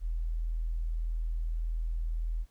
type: tone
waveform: sine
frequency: 40.84 Hz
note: E1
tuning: 15 cents flat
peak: -29 dBFS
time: 0-2.46 s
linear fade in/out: 50 ms
effects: pink hiss -70 dBFS RMS until 2.5 s